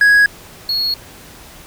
triangle tone pair in turn, 1661.2 / 4326 Hz, G#6 / C#8, 0 / -43 cents, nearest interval octave + perfect fourth, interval 1657 cents, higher second, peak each -5 / -14 dBFS, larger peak first, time 0.01-0.26 / 0.69-0.94 s, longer neither, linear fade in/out 2 ms, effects pink hiss -39 dBFS RMS until 1.66 s

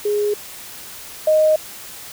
sine tone pair in turn, 414.7 / 621.3 Hz, G#4 / D#5, -3 / -3 cents, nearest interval perfect fifth, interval 700 cents, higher second, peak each -16 / -11 dBFS, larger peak second, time 0.05-0.34 / 1.27-1.56 s, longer neither, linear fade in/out 5 ms, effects white hiss -36 dBFS RMS until 2.12 s

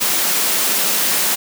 white high-pass noise, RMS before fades -17 dBFS, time 0-1.36 s, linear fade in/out 20 ms, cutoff 160 Hz, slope 96 dB/octave, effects none

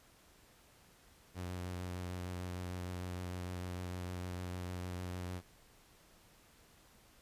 sawtooth tone with vibrato, 90 Hz, F#2, 47 cents flat, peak -36 dBFS, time 1.34-5.42 s, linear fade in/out 50 ms, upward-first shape square, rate 6.6 Hz, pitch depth 13 cents each way, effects pink hiss -64 dBFS RMS until 7.21 s + resampled to 32000 Hz

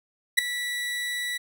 30% pulse tone with ADSR envelope, 1953 Hz, B6, 20 cents flat, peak -10 dBFS, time 0.37-1.38 s, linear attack 17 ms, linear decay 4 ms, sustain -15 dB, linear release 13 ms, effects none

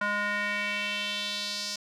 square tone with band-pass filter sweep, 206 Hz, G#3, 14 cents flat, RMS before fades -31 dBFS, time 0.01-1.76 s, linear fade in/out 5 ms, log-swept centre 1400 to 5300 Hz, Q 2.8, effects none

